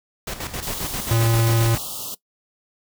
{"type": "noise with tremolo", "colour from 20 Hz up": "pink", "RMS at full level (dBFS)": -28, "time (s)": [0.27, 1.78], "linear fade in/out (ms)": 5, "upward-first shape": "square", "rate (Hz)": 7.5, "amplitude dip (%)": 65}
{"type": "band-stop noise", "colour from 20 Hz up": "white", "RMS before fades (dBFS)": -31, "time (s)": [0.62, 2.15], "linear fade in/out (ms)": 10, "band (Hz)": [1300, 2800], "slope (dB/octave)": 96}
{"type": "tone", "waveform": "square", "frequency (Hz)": 114.4, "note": "A#2", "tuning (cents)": -32, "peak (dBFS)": -17, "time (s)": [1.11, 1.75], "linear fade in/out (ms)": 0}
{"effects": ["noise-tail reverb RT60 0.1 s tail -19 dB re dry"]}